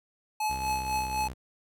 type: tone with tremolo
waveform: square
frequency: 857 Hz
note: A5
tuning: 46 cents flat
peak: -26 dBFS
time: 0.4-1.28 s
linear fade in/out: 5 ms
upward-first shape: triangle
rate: 4 Hz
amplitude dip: 65%
type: tone with pitch glide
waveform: sawtooth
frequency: 65.41 to 64.29 Hz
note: C2 to C2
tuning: 0 to -30 cents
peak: -33 dBFS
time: 0.49-1.34 s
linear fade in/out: 20 ms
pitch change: -30 cents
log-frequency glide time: 0.64-1 s
effects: none